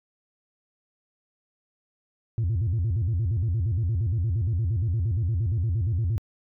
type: tone with vibrato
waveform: sine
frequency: 98.8 Hz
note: G2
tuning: 14 cents sharp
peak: -20 dBFS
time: 2.38-6.18 s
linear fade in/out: 0 ms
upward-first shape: square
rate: 8.6 Hz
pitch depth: 250 cents each way
effects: tanh soft clip ceiling -20 dBFS